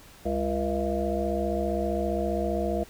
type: harmonic tone with a mistuned harmonic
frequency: 68.4 Hz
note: C#2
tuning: 23 cents flat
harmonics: 1 / 3 / 5 / 7 / 9 / 10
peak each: -32 / -32 / -32 / -32 / -32 / -32 dBFS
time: 0.25-2.84 s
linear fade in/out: 10 ms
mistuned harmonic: 9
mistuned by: +37 cents
effects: pink hiss -51 dBFS RMS until 2.89 s